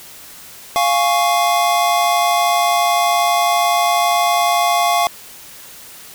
square chord, Db major, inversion first, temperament equal, 698.5 / 830.6 / 1108.7 Hz, F5 / Ab5 / Db6, 0 / 0 / 0 cents, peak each -16 / -21 / -19 dBFS, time 0.76-5.07 s, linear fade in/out 0 ms, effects white hiss -38 dBFS RMS until 6.14 s

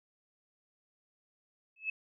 sine tone with exponential growth, 2598 Hz, E7, 26 cents flat, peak -28 dBFS, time 1.76-1.9 s, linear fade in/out 5 ms, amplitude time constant 30 ms, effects none

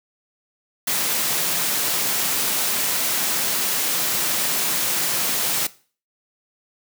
white high-pass noise, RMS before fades -22 dBFS, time 0.87-5.67 s, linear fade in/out 5 ms, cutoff 120 Hz, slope 48 dB/octave, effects noise-tail reverb RT60 0.4 s tail -19 dB re dry

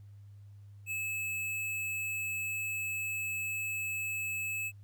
square tone, 2600 Hz, E7, 24 cents flat, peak -34 dBFS, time 0.86-4.72 s, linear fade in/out 50 ms, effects added 101 Hz sine -49 dBFS peak until 4.83 s + pink hiss -75 dBFS RMS until 4.83 s

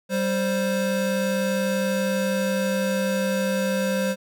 square tone pair together, 194.75 / 524 Hz, G3 / C5, -11 / +2 cents, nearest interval octave + perfect fourth, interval 1713 cents, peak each -25 dBFS, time 0.09-4.16 s, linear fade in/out 50 ms, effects none

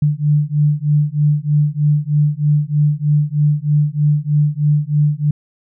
sine beating tone pair, 146.83 / 150.03 Hz, D3 / D3, 0 / +37 cents, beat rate 3.2 Hz, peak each -15 dBFS, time 0.02-5.31 s, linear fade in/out 5 ms, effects none

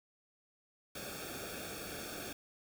pink noise with comb filter, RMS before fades -44 dBFS, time 0.95-2.33 s, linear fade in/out 5 ms, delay 1 ms, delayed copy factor -0.85, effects none

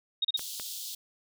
sine tone bursts, 3729 Hz, A#7, in tune, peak -24 dBFS, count 3, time 0.22-0.367 s, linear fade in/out 5 ms, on 27 ms, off 33 ms
pink high-pass noise, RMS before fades -39 dBFS, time 0.37-0.95 s, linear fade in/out 5 ms, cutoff 3300 Hz, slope 48 dB/octave
clicks, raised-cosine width 0.3 ms, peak -24 dBFS, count 2, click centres 0.394 / 0.598 s
effects none

